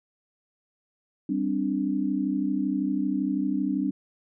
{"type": "chord", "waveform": "sine", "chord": "G suspended fourth", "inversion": "none", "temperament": "just", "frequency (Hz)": [196, 261.3, 294], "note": ["G3", "C4", "D4"], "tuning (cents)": [0, -2, 2], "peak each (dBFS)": [-29, -28, -27], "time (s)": [1.29, 3.91], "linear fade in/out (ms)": 5, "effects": []}